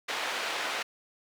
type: band-pass noise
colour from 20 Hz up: white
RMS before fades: -33 dBFS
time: 0.08-0.83 s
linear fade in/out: 10 ms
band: 460 to 2800 Hz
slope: 12 dB/octave
effects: none